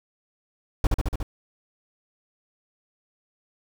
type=noise with echo; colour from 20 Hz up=brown; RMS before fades=-18 dBFS; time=0.84-0.87 s; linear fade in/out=2 ms; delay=72 ms; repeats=5; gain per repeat=-2 dB; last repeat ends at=1.23 s; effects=none